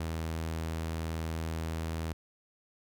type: tone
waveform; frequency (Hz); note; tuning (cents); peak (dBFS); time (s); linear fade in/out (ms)
sawtooth; 81; E2; -30; -29; 0-2.13; 5
effects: none